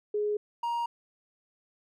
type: tone pair in turn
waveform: sine / triangle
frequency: 417.9 / 941.4 Hz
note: G#4 / A#5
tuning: +11 / +17 cents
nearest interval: octave + major second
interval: 1406 cents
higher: second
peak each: -26 dBFS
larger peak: neither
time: 0.14-0.37 / 0.63-0.86 s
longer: neither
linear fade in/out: 5 ms
effects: none